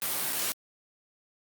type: noise with dropouts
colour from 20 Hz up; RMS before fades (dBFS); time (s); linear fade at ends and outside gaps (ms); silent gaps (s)
white; -30; 0.02-0.52; 0; 0.326-0.33
effects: high-pass 150 Hz 12 dB/octave + Opus 32 kbps

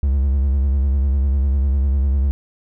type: tone with vibrato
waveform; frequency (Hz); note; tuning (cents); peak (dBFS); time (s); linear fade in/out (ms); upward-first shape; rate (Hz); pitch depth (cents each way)
triangle; 68.3; C#2; -25; -12; 0.03-2.31; 0; sine; 10; 84
effects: none

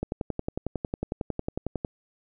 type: click train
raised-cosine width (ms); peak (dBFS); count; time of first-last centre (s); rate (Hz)
2; -15; 21; 0.03-1.848; 11
effects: none

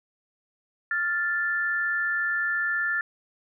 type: tone pair together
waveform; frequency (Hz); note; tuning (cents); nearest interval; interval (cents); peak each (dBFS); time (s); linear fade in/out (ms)
sine; 1397.2 / 1758; F6 / A6; 0 / -2; major third; 398; -28 / -25; 0.91-3.01; 2
effects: none

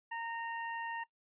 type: tone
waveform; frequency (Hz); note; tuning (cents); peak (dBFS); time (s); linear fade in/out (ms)
25% pulse; 923; A#5; -17; -34; 0.11-1.04; 10
effects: noise-tail reverb RT60 0.1 s tail -19 dB re dry + resampled to 8000 Hz

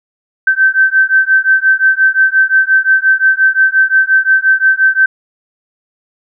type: beating tone pair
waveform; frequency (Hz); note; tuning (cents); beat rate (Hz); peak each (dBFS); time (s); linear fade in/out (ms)
sine; 1545 / 1550.7; G6 / G6; -26 / -19; 5.7; -10; 0.47-5.06; 5
effects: none

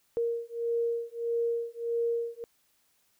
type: beating tone pair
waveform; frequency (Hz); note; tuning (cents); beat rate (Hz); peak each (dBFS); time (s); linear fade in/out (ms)
sine; 466.2 / 467.8; A#4 / A#4; 0 / +6; 1.6; -31; 0.17-2.44; 0
effects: white hiss -70 dBFS RMS until 3.19 s

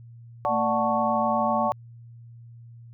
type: chord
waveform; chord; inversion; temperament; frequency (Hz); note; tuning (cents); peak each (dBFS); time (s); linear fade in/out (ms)
sine; D major seventh; none; equal; 587.3 / 740 / 880 / 1108.7; D5 / F#5 / A5 / C#6; 0 / 0 / 0 / 0; -27; 0.45-1.72; 0
type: tone with vibrato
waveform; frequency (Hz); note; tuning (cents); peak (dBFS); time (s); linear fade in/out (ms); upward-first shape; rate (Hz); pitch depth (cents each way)
sine; 225.5; A3; +43; -28; 0.48-1.71; 50; square; 8.1; 15
effects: added 117 Hz sine -43 dBFS peak until 2.93 s

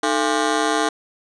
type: ring-modulated tone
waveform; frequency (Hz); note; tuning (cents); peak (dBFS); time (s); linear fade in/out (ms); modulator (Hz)
15% pulse; 375; F#4; +23; -8; 0.03-0.89; 5; 66.9
effects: resampled to 22050 Hz

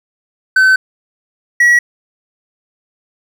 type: tone pair in turn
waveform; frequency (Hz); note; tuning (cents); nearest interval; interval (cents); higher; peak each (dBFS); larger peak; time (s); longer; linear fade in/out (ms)
triangle; 1527 / 1923.9; G6 / B6; -46 / -46; major third; 400; second; -4; neither; 0.56-0.76 / 1.6-1.79; first; 5
effects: none

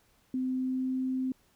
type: tone with pitch glide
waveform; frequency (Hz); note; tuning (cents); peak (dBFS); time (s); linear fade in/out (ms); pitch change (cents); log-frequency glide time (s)
sine; 257.6 to 259.4; C4 to C4; -27 to -15; -28; 0.34-1.32; 2; +12; 0.48-0.95
effects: pink hiss -67 dBFS RMS until 1.55 s

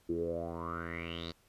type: tone with low-pass filter sweep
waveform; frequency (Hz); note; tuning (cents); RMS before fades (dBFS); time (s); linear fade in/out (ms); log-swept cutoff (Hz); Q
10% pulse; 83.9; E2; +31; -38; 0.09-1.32; 5; 330 to 4400; 8.4
effects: pink hiss -68 dBFS RMS until 1.48 s + resampled to 32000 Hz

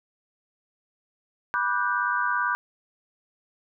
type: chord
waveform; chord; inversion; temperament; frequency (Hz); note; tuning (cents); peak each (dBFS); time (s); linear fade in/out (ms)
sine; G major seventh; first; just; 980 / 1176 / 1470 / 1568; B5 / D6 / F#6 / G6; -14 / +2 / -12 / 0; -28; 1.54-2.55; 0
effects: none

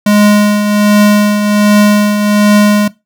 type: tone with tremolo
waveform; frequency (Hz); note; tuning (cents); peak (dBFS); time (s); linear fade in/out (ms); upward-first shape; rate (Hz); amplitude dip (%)
square; 207.7; G#3; 0; -4; 0.06-2.88; 5; triangle; 1.3; 55
effects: noise-tail reverb RT60 0.2 s tail -18 dB re dry

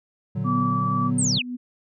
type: chord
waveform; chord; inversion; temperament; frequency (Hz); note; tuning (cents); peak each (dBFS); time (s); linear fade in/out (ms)
triangle; Bb augmented; none; equal with one note detuned; 116.54 / 145.99 / 185; Bb2 / D3 / F#3; 0 / -10 / 0; -26; 0.35-1.39; 10
type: tone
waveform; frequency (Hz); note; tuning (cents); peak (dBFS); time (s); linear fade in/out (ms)
sine; 1154; D6; -31; -23; 0.44-1.11; 50
type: tone with tremolo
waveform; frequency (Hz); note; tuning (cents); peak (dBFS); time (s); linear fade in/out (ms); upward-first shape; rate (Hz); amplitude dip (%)
sine; 246.9; B3; 0; -22; 0.44-1.57; 20; triangle; 1.8; 80
type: linear sweep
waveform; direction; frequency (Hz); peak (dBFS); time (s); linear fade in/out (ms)
sine; down; 9040 to 2373; -21; 1.18-1.42; 5
effects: none

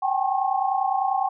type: tone cluster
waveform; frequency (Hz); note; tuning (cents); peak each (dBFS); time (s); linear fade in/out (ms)
sine; 763 / 793 / 856 / 1081; G5 / G5 / A5 / C#6; -47 / +20 / -48 / -44; -24 / -24 / -31 / -29; 0.02-1.29; 10
effects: none

